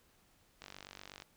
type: click train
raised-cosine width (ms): 0.2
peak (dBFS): -30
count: 30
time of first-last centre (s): 0.62-1.222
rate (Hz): 48.2
effects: pink hiss -69 dBFS RMS until 1.36 s